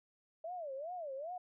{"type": "tone with vibrato", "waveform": "sine", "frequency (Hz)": 622.3, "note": "D#5", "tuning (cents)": 0, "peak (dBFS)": -40, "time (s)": [0.44, 1.38], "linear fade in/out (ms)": 5, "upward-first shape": "sine", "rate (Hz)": 2.5, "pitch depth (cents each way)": 280, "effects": []}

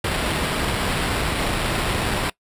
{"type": "noise with sample-and-hold", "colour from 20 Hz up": "pink", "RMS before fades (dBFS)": -23, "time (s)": [0.04, 2.3], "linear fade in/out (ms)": 5, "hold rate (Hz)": 6300, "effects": ["noise-tail reverb RT60 0.1 s tail -21 dB re dry", "resampled to 32000 Hz"]}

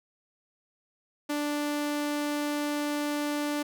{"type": "tone", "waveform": "sawtooth", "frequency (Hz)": 293.7, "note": "D4", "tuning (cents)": 0, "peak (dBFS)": -24, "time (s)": [1.29, 3.63], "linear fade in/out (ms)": 10, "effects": []}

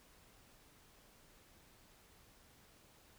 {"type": "silence", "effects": ["pink hiss -65 dBFS RMS until 3.18 s"]}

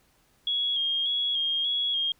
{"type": "tone with vibrato", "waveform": "sine", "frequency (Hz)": 3287, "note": "G#7", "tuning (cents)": -19, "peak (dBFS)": -24, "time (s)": [0.47, 2.12], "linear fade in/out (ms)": 2, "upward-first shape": "square", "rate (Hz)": 1.7, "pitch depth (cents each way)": 30, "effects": ["pink hiss -65 dBFS RMS until 2.19 s"]}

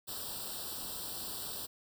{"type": "noise with comb filter", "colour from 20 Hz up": "white", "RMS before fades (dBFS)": -41, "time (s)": [0.07, 1.67], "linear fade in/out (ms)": 20, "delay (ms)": 0.23, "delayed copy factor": 0.95, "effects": []}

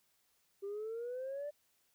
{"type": "exponential sweep", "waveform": "sine", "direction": "up", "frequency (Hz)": [392, 595], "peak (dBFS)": -37, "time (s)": [0.62, 1.51], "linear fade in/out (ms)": 20, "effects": ["tanh soft clip ceiling -36 dBFS", "white hiss -75 dBFS RMS until 1.94 s"]}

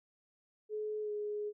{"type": "tone with pitch glide", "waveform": "sine", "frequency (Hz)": [426.4, 417.9], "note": ["G#4", "G#4"], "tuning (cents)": [46, 11], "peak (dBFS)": -35, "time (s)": [0.69, 1.53], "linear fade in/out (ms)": 50, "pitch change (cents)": -35, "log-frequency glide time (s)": [1.02, 1.11], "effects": []}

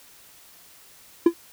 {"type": "tone with exponential decay", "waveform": "triangle", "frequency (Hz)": 339.3, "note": "F4", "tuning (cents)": -50, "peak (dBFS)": -6, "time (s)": [1.26, 1.34], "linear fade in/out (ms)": 5, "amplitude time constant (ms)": 16, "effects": ["white hiss -51 dBFS RMS until 1.52 s"]}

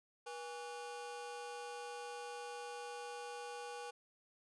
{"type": "ring-modulated tone", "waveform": "35% pulse", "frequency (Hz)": 652, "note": "E5", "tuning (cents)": -19, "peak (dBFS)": -40, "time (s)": [0.26, 3.91], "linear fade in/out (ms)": 10, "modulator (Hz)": 170, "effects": ["resampled to 24000 Hz"]}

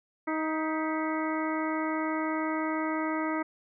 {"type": "harmonic tone with a mistuned harmonic", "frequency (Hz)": 314.3, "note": "D#4", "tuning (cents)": 18, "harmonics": [1, 2, 3, 4, 5, 6, 7], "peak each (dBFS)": [-30, -36, -36, -36, -42, -39, -43], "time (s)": [0.27, 3.43], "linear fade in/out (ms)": 10, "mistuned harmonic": 6, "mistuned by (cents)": 75, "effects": []}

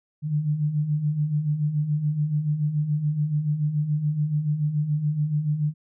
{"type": "beating tone pair", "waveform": "sine", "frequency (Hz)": [144.8, 151.8], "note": ["D3", "D#3"], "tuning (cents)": [-24, -42], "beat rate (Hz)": 7, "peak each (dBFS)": [-29, -22], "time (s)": [0.22, 5.74], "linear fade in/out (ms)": 50, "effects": []}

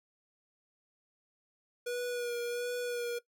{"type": "tone with vibrato", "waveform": "square", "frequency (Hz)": 483.2, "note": "B4", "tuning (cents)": -38, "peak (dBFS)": -34, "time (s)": [1.86, 3.19], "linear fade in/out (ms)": 10, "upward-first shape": "sine", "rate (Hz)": 1.4, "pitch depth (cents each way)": 24, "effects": ["noise-tail reverb RT60 0.1 s tail -18 dB re dry"]}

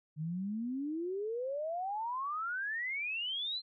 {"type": "exponential sweep", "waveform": "sine", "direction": "up", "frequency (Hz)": [148.8, 4186], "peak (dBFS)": -34, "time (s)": [0.16, 3.62], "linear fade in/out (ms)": 50, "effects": []}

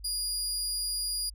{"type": "tone", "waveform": "25% pulse", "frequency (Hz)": 4858, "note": "D#8", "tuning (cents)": -42, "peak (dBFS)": -25, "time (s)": [0.04, 1.3], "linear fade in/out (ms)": 10, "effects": ["added 50 Hz sine -44 dBFS peak until 1.34 s"]}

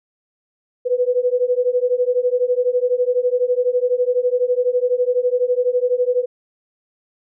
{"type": "beating tone pair", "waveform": "sine", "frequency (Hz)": [490, 502], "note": ["B4", "B4"], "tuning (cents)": [-14, 28], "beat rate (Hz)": 12, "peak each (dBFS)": -18, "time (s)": [0.85, 6.26], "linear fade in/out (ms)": 20, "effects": []}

